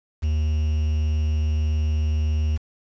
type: tone with quantisation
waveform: triangle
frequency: 76.8 Hz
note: D#2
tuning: 22 cents flat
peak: -17 dBFS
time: 0.22-2.58 s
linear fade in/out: 20 ms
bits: 7
effects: resampled to 16000 Hz